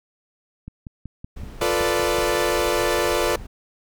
click train, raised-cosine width 5 ms, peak -22 dBFS, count 9, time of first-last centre 0.68-2.187 s, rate 5.31 Hz
brown noise, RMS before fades -35 dBFS, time 1.36-3.47 s, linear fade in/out 10 ms
sawtooth chord, B half-diminished seventh, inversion second, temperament equal, 349.2 / 440 / 493.9 / 587.3 Hz, F4 / A4 / B4 / D5, 0 / 0 / 0 / 0 cents, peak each -21 dBFS, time 1.61-3.36 s, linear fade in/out 5 ms
effects none

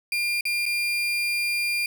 35% pulse tone with dropouts, 2400 Hz, D7, 37 cents sharp, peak -21 dBFS, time 0.12-1.86 s, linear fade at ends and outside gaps 2 ms, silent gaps 0.409-0.453 / 0.656-0.662 s, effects 9-bit

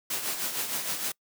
white noise with tremolo, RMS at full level -29 dBFS, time 0.1-1.12 s, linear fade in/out 5 ms, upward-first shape triangle, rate 6.5 Hz, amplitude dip 60%, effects noise-tail reverb RT60 0.1 s tail -25 dB re dry + high-pass 150 Hz 12 dB/octave

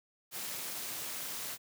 white noise with amplitude modulation, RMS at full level -37 dBFS, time 0.31-1.58 s, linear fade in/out 50 ms, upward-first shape sine, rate 288 Hz, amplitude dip 65%, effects high-pass 100 Hz 12 dB/octave

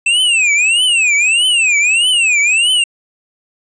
square tone with vibrato, 2637 Hz, E7, in tune, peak -10 dBFS, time 0.06-2.84 s, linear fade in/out 5 ms, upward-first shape triangle, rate 1.6 Hz, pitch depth 270 cents each way, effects resampled to 22050 Hz

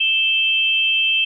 sine tone pair together, 2637 / 3145 Hz, E7 / G7, 0 / +5 cents, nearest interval minor third, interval 305 cents, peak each -17 / -18 dBFS, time 0-1.25 s, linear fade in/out 10 ms, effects none

